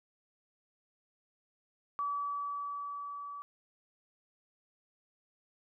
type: tone with level ramp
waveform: sine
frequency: 1147 Hz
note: D6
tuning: 41 cents flat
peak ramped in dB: -31 to -41 dBFS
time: 1.99-3.42 s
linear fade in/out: 0 ms
effects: none